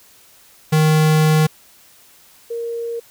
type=tone pair in turn; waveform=square / sine; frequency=155.56 / 466.2 Hz; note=D#3 / A#4; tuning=0 / 0 cents; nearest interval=octave + perfect fifth; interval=1900 cents; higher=second; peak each=-12 / -22 dBFS; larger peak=first; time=0.72-1.47 / 2.5-3 s; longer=first; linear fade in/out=10 ms; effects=white hiss -49 dBFS RMS until 3.1 s